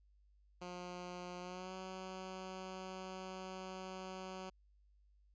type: tone with pitch glide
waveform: 10% pulse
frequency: 178.7 to 187.37 Hz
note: F3 to F#3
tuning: +40 to +22 cents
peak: -37 dBFS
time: 0.61-4.5 s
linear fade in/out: 10 ms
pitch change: +82 cents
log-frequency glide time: 1.4-1.74 s
effects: added 50 Hz sine -66 dBFS peak until 5.34 s + resampled to 16000 Hz